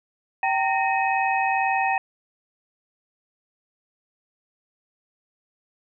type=tone cluster; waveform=sine; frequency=774 / 916 / 1846 / 2540 Hz; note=G5 / A#5 / A#6 / D#7; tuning=-22 / -31 / -17 / +35 cents; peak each=-22 / -27 / -28 / -27 dBFS; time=0.43-1.98 s; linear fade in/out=2 ms; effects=none